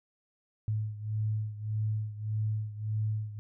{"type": "beating tone pair", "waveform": "sine", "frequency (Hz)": [107.1, 108.8], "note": ["A2", "A2"], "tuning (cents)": [-46, -19], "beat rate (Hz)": 1.7, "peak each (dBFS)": [-31, -35], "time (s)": [0.68, 3.39], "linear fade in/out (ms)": 0, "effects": []}